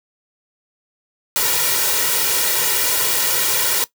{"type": "noise with comb filter", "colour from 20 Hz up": "white", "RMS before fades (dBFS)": -18, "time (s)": [1.36, 3.84], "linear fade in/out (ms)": 0, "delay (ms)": 2.1, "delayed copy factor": 0.8, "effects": ["noise-tail reverb RT60 0.1 s tail -17 dB re dry", "high-pass 150 Hz 12 dB/octave"]}